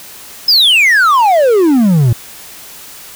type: exponential sweep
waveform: triangle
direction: down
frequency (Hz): 5210 to 110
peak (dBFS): -4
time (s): 0.48-2.13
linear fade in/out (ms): 5
effects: white hiss -33 dBFS RMS until 3.15 s